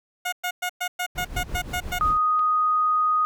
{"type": "tone bursts", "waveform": "15% pulse", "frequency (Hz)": 720, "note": "F#5", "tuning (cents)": -47, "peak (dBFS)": -18, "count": 10, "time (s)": [0.25, 1.99], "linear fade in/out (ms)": 10, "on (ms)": 75, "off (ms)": 110}
{"type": "noise with tremolo", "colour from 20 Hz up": "brown", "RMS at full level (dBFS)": -29, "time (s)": [1.15, 2.18], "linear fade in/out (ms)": 10, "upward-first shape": "triangle", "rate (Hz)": 5.7, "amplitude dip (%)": 75}
{"type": "tone", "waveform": "sine", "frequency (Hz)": 1244.5, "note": "D#6", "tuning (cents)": 0, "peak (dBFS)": -18, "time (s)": [2.01, 3.25], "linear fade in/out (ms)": 0}
{"type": "click", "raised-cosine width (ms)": 0.3, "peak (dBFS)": -27, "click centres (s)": 2.393}
{"effects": []}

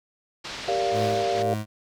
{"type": "low-pass noise", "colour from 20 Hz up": "white", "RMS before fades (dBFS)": -36, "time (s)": [0.44, 1.43], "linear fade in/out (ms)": 10, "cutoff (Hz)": 5100, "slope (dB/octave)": 24}
{"type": "chord", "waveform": "sine", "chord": "G minor seventh", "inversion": "none", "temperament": "equal with one note detuned", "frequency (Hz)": [392, 466.2, 579.2, 698.5], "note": ["G4", "Bb4", "D5", "F5"], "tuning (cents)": [0, 0, -24, 0], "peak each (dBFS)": [-28, -30, -29, -25], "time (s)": [0.68, 1.54], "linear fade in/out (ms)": 2}
{"type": "tone with tremolo", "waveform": "25% pulse", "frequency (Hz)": 106.8, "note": "G#2", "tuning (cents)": 49, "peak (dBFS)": -22, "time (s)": [0.91, 1.66], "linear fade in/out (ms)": 50, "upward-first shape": "triangle", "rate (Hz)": 2, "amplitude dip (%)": 100}
{"effects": []}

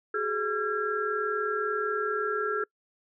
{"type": "tone cluster", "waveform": "sine", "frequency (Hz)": [384.1, 424.2, 1361, 1637], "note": ["G4", "G#4", "F6", "G#6"], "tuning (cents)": [-35, 37, -45, -25], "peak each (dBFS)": [-36, -30, -30, -34], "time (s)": [0.14, 2.64], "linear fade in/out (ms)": 5, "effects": ["noise-tail reverb RT60 0.1 s tail -25 dB re dry"]}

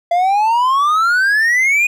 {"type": "exponential sweep", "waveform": "triangle", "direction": "up", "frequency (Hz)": [679, 2489], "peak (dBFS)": -9, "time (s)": [0.11, 1.87], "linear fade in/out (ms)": 5, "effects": []}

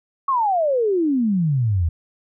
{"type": "exponential sweep", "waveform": "sine", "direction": "down", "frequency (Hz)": [1132, 77.78], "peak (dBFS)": -16, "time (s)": [0.28, 1.89], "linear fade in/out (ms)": 5, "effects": []}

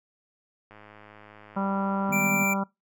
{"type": "click train", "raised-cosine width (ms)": 0.5, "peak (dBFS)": -33, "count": 167, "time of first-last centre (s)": [0.71, 2.291], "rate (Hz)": 105}
{"type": "harmonic tone", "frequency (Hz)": 196, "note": "G3", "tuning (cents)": 0, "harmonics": [1, 2, 3, 4, 5, 6, 7], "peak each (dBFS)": [-27, -40, -34, -35, -33, -40, -35], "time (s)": [1.56, 2.64], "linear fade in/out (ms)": 10}
{"type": "chord", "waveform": "sine", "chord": "G# minor", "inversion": "second", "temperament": "equal", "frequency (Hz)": [155.56, 207.7, 246.9], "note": ["D#3", "G#3", "B3"], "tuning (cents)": [0, 0, 0], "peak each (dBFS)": -34, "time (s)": [2.09, 2.44], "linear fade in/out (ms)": 5}
{"type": "tone", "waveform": "square", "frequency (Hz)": 2349, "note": "D7", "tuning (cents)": 0, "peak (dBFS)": -26, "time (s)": [2.12, 2.54], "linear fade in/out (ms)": 10}
{"effects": ["noise-tail reverb RT60 0.2 s tail -23 dB re dry"]}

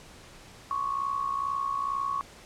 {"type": "tone with amplitude modulation", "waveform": "sine", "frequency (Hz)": 1108.7, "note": "C#6", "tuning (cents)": 0, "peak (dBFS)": -24, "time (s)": [0.71, 2.21], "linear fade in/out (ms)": 0, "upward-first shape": "sine", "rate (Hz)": 62.2, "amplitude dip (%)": 70, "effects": ["pink hiss -50 dBFS RMS until 2.45 s", "low-pass 9000 Hz 12 dB/octave"]}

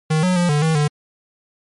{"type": "tone with pitch steps", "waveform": "square", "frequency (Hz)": [156.6, 182.7, 175.7, 147.7, 160, 148], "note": ["D#3", "F#3", "F3", "D3", "D#3", "D3"], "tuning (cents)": [11, -22, 11, 10, 49, 14], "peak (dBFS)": -15, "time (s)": [0.1, 0.88], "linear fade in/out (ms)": 10, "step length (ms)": 130, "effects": ["MP3 48 kbps"]}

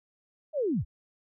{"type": "linear sweep", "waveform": "sine", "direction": "down", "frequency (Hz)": [646, 45], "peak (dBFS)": -25, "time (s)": [0.53, 0.85], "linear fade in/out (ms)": 50, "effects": []}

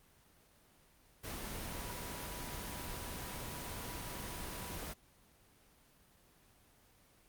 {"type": "tone in noise", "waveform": "sine", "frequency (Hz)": 976, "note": "B5", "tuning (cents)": -21, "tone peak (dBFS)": -51, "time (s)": [1.7, 4.78], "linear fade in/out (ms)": 20, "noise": "pink", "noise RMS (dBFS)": -43, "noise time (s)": [1.23, 4.94], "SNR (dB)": -11, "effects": ["pink hiss -66 dBFS RMS until 7.28 s", "Opus 24 kbps"]}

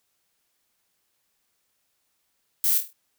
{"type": "noise with echo", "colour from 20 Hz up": "violet", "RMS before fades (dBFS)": -22, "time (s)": [2.64, 2.78], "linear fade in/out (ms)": 2, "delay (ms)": 25, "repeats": 6, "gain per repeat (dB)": -6, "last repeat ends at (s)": 2.93, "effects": ["white hiss -73 dBFS RMS until 3.18 s"]}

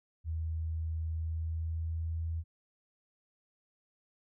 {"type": "tone with pitch glide", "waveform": "sine", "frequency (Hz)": [80.5, 81.91], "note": ["E2", "E2"], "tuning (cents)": [-41, -10], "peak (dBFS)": -32, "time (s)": [0.24, 2.44], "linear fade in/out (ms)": 50, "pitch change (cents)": 31, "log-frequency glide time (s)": [1.05, 2.23], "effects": []}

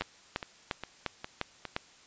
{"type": "two click trains", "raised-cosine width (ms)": 0.3, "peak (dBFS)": [-14, -21], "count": [6, 5], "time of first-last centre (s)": [[0.01, 1.764], [0.02, 1.653]], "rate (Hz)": [2.85, 2.45], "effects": ["white hiss -57 dBFS RMS until 2.06 s", "resampled to 16000 Hz"]}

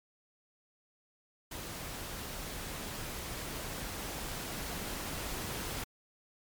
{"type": "noise with level ramp", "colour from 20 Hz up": "pink", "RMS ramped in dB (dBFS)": [-42, -38], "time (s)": [1.51, 5.84], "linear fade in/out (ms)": 5, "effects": ["MP3 96 kbps"]}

